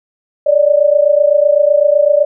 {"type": "tone pair together", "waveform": "sine", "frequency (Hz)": [572.1, 600], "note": ["D5", "D5"], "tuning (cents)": [-45, 37], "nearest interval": "minor second", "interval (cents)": 82, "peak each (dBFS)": -10, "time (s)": [0.46, 2.25], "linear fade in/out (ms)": 10, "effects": []}